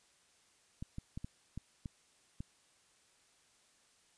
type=clicks; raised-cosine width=5 ms; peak=-29 dBFS; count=7; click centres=0.825 / 0.984 / 1.175 / 1.245 / 1.576 / 1.858 / 2.405 s; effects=white hiss -69 dBFS RMS until 4.17 s + resampled to 22050 Hz